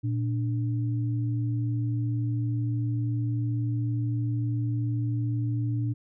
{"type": "tone pair together", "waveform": "sine", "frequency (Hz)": [116.55, 293.7], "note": ["A#2", "D4"], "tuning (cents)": [0, 0], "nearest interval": "octave + major third", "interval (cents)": 1600, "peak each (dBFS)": [-25, -34], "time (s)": [0.03, 5.94], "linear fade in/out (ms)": 20, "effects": []}